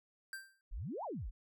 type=tone with exponential decay; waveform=square; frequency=1573 Hz; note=G6; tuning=6 cents sharp; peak=-40 dBFS; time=0.33-0.61 s; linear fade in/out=1 ms; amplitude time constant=59 ms
type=exponential two-way sweep; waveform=sine; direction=up then down; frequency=30.91 to 1013 to 30.91 Hz; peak=-39 dBFS; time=0.71-1.31 s; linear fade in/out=20 ms; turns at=1.04 s
effects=none